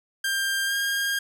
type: tone with pitch glide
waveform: sawtooth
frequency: 1592 to 1615.2 Hz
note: G6 to G#6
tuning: +26 to -49 cents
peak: -20 dBFS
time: 0.24-1.19 s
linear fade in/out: 5 ms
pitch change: +25 cents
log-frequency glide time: 0.65-0.74 s
effects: 10-bit